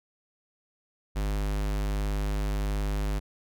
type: tone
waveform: square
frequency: 50.7 Hz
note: G#1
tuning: 41 cents flat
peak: -27 dBFS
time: 1.15-3.2 s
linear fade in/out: 20 ms
effects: none